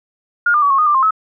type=tone with pitch steps; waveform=sine; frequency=1420 / 1202 / 1139 / 1090 / 1235 / 1185 / 1060 / 1290 Hz; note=F6 / D6 / C#6 / C#6 / D#6 / D6 / C6 / E6; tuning=+28 / +40 / +47 / -29 / -13 / +15 / +22 / -38 cents; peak=-10 dBFS; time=0.46-1.108 s; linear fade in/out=5 ms; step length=81 ms; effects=none